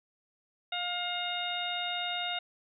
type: harmonic tone with a mistuned harmonic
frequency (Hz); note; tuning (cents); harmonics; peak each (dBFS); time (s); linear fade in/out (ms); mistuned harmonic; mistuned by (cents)
709; F5; +26; 1 / 2 / 3 / 4 / 5; -37 / -40 / -40 / -37 / -36; 0.72-2.39; 5; 5; +70
effects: none